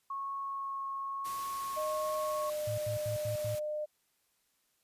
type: tone with vibrato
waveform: sine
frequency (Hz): 1096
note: C#6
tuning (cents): -20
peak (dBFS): -35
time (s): 0.1-2.5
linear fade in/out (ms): 5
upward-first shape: triangle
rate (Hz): 0.96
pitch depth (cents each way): 8
type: noise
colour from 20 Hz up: white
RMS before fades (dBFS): -46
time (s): 1.24-3.6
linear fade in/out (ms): 20
type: tone with pitch glide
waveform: sine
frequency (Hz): 617 to 604.3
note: D#5 to D5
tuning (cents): -15 to +49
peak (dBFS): -33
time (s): 1.76-3.86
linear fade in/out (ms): 20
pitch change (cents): -36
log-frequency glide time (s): 2.18-2.5
type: tone bursts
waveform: sine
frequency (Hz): 110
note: A2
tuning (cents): 0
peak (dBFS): -35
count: 5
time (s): 2.67-3.552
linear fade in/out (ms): 5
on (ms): 110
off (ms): 83
effects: white hiss -75 dBFS RMS until 4.83 s + resampled to 32000 Hz